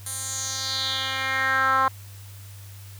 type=tone with band-pass filter sweep; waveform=10% pulse; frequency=265.1 Hz; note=C4; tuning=23 cents sharp; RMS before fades=-25 dBFS; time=0.06-1.88 s; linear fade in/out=2 ms; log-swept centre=10000 to 1100 Hz; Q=3.4; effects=added 99 Hz sine -40 dBFS peak until 2.99 s + white hiss -49 dBFS RMS until 2.99 s